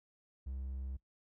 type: tone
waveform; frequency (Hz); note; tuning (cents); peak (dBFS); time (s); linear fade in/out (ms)
triangle; 66; C2; +16; -37; 0.46-0.97; 10
effects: noise-tail reverb RT60 0.1 s tail -19 dB re dry